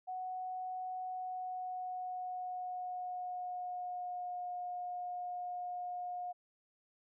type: tone with pitch glide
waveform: sine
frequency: 740 to 717.3 Hz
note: F#5 to F5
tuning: 0 to +46 cents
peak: -38 dBFS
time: 0.07-6.33 s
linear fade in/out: 20 ms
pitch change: -54 cents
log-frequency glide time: 1.02-4.48 s
effects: none